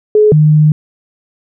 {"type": "tone pair in turn", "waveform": "sine", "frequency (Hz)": [424.6, 152.48], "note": ["G#4", "D#3"], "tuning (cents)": [38, -35], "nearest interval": "octave + tritone", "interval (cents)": 1773, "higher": "first", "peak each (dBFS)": -4, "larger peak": "neither", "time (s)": [[0.15, 0.32], [0.32, 0.72]], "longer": "second", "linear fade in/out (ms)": 2, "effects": []}